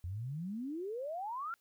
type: exponential sweep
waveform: sine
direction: up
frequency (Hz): 83.2 to 1417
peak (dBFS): -37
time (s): 0.04-1.54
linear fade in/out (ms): 0
effects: white hiss -75 dBFS RMS until 1.6 s

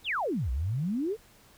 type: exponential two-way sweep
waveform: sine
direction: down then up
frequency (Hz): 3951 to 58.27 to 471.2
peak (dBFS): -27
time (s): 0.04-1.17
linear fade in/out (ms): 50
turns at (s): 0.51
effects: pink hiss -58 dBFS RMS until 1.57 s

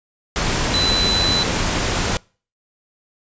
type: tone in noise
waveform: sine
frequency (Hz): 4005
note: B7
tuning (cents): +23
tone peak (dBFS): -17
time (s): 0.74-1.43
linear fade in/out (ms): 0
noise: pink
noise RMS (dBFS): -20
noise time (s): 0.36-2.17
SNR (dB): 0
effects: noise-tail reverb RT60 0.4 s tail -26 dB re dry + resampled to 16000 Hz

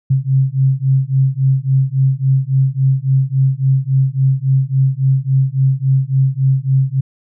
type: beating tone pair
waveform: sine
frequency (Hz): 132 / 135.6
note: C3 / C#3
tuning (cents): +16 / -38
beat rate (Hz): 3.6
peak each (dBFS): -14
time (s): 0.1-7.01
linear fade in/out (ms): 10
effects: none

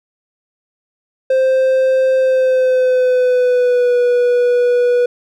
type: tone with pitch glide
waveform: triangle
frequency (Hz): 523.3 to 488.3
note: C5 to B4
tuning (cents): 0 to -20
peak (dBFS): -8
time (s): 1.3-5.06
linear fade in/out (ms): 5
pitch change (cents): -120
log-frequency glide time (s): 2.17-3.97
effects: none

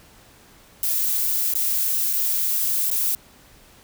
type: noise with dropouts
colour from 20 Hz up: violet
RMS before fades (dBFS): -22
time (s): 0.83-3.15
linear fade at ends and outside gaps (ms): 1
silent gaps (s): 1.538-1.552 / 2.13-2.134 / 2.903-2.912
effects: pink hiss -51 dBFS RMS until 3.83 s

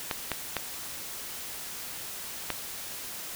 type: clicks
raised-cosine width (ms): 0.3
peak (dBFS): -12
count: 4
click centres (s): 0.112 / 0.317 / 0.567 / 2.503
effects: white hiss -39 dBFS RMS until 3.35 s

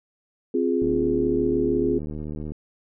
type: chord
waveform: sine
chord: F minor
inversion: second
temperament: equal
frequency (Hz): 261.6 / 349.2 / 415.3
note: C4 / F4 / Ab4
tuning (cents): 0 / 0 / 0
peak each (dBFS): -24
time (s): 0.54-1.99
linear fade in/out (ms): 5
type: click train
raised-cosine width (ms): 3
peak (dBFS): -21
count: 130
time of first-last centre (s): 0.82-2.52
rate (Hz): 75.9
effects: none

